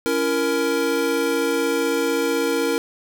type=chord; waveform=square; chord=A# diminished; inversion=first; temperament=just; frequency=279.7 / 335.6 / 466.2 Hz; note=C#4 / E4 / A#4; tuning=+16 / +31 / 0 cents; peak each=-26 / -26 / -22 dBFS; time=0.06-2.78 s; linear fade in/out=0 ms; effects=none